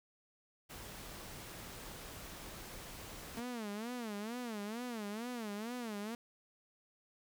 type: noise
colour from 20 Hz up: pink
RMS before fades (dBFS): -49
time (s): 0.69-3.41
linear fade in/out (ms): 20
type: tone with vibrato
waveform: sawtooth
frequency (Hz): 224.7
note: A3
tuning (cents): +37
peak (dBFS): -36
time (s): 3.37-6.15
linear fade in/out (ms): 2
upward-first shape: sine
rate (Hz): 2.2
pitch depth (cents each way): 180
effects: none